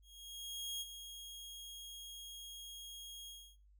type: tone with ADSR envelope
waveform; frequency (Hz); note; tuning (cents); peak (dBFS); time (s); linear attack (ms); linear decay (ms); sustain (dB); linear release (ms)
sawtooth; 3272; G#7; -26; -36; 0.02-3.57; 790; 32; -9; 290
effects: noise-tail reverb RT60 0.3 s tail -18 dB re dry + added 50 Hz sine -62 dBFS peak until 3.79 s